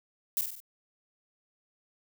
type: noise with echo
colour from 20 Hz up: violet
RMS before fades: -28 dBFS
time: 0.37-0.41 s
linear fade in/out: 0 ms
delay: 48 ms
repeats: 4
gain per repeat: -5 dB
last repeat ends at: 0.602 s
effects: none